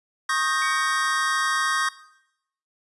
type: chord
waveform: square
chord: Eb dominant seventh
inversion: third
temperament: equal with one note detuned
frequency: 1091.6 / 1244.5 / 1568 / 1864.7 Hz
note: Db6 / Eb6 / G6 / Bb6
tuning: -27 / 0 / 0 / 0 cents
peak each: -28 dBFS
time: 0.29-1.89 s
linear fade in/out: 5 ms
type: tone with exponential decay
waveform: sine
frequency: 2252 Hz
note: C#7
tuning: 27 cents sharp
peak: -31 dBFS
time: 0.62-1.64 s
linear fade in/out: 0 ms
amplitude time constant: 220 ms
effects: noise-tail reverb RT60 0.8 s tail -17 dB re dry + resampled to 24000 Hz